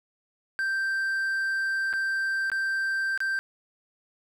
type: tone with dropouts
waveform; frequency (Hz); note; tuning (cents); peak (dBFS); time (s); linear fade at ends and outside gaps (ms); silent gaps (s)
triangle; 1568; G6; 0; -23; 0.59-3.39; 0; 1.929-1.936 / 2.5-2.517 / 3.176-3.204
effects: none